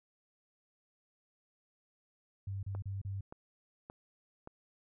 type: tone bursts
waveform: sine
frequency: 98 Hz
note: G2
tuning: in tune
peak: -36 dBFS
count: 4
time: 2.47-3.209 s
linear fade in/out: 5 ms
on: 160 ms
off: 33 ms
type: click train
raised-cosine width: 1 ms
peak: -32 dBFS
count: 4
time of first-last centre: 2.75-4.474 s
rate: 1.74 Hz
effects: none